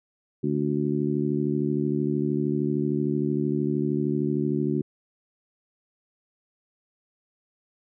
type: harmonic tone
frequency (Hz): 73.1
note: D2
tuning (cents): -7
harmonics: 2 / 3 / 4 / 5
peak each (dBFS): -28 / -28 / -28 / -28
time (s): 0.43-4.82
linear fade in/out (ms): 10
effects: none